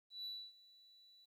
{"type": "tone with ADSR envelope", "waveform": "sine", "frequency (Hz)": 3951, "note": "B7", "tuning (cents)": 0, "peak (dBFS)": -40, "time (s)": [0.1, 1.26], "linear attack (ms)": 150, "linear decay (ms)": 270, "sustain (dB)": -22, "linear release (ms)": 21, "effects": ["tanh soft clip ceiling -41 dBFS", "13-bit"]}